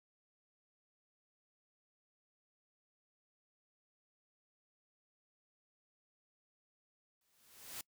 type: noise with exponential growth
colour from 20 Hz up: white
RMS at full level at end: -43 dBFS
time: 7.21-7.81 s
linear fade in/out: 2 ms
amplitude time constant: 130 ms
effects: noise-tail reverb RT60 0.1 s tail -24 dB re dry